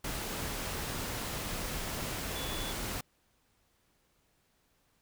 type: tone in noise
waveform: sine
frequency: 3439 Hz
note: A7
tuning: 40 cents flat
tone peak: -42 dBFS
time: 2.35-2.72 s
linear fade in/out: 5 ms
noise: pink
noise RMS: -37 dBFS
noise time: 0.04-3.01 s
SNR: -8 dB
effects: pink hiss -72 dBFS RMS until 5.01 s